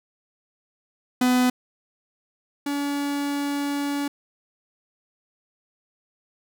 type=tone pair in turn; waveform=45% pulse; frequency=250.6 / 285.2 Hz; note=B3 / C#4; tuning=+25 / +49 cents; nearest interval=major second; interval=224 cents; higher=second; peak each=-17 / -24 dBFS; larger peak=first; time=1.21-1.5 / 2.66-4.08 s; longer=second; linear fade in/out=5 ms; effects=none